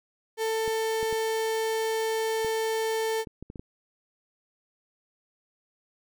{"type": "tone", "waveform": "35% pulse", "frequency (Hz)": 444.5, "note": "A4", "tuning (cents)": 18, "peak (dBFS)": -24, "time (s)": [0.37, 3.25], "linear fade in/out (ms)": 50}
{"type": "clicks", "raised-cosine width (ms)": 3, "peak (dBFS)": -27, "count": 9, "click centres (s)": [0.678, 1.029, 1.127, 2.447, 3.272, 3.426, 3.501, 3.558, 3.595]}
{"effects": []}